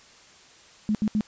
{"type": "tone bursts", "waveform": "sine", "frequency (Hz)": 212.8, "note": "G#3", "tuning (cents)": 42, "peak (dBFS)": -20, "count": 3, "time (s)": [0.89, 1.208], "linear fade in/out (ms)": 0, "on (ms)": 58, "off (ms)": 72, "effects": ["white hiss -52 dBFS RMS until 1.27 s", "resampled to 16000 Hz"]}